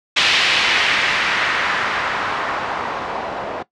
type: noise with low-pass filter sweep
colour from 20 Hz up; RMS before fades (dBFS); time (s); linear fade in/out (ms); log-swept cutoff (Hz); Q
blue; -19; 0.16-3.63; 10; 3300 to 680; 1.3
effects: noise-tail reverb RT60 0.1 s tail -17 dB re dry + low-pass 5000 Hz 12 dB/octave